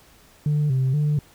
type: tone with vibrato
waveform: sine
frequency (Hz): 139.8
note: C#3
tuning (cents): +15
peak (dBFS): -16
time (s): 0.46-1.19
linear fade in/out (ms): 2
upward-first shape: square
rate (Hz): 2.1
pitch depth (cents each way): 110
effects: tanh soft clip ceiling -16 dBFS + pink hiss -53 dBFS RMS until 1.34 s